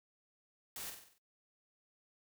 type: noise with echo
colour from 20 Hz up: white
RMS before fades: -45 dBFS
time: 0.76-0.9 s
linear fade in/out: 2 ms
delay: 47 ms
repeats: 6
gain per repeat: -5 dB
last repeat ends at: 1.182 s
effects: noise-tail reverb RT60 0.1 s tail -18 dB re dry